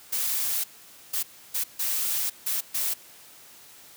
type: noise bursts at uneven times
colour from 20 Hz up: blue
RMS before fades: -27 dBFS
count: 6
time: 0.12-0.64 / 1.13-1.23 / 1.54-1.64 / 1.79-2.3 / 2.46-2.61 / 2.74-2.94 s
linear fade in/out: 10 ms
effects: white hiss -50 dBFS RMS until 3.96 s + high-pass 80 Hz 12 dB/octave